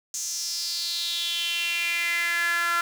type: tone with high-pass filter sweep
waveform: sawtooth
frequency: 341.9 Hz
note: F4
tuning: 37 cents flat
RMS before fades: -27 dBFS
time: 0.14-2.81 s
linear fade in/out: 2 ms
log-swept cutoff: 6500 to 1400 Hz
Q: 5.4
effects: none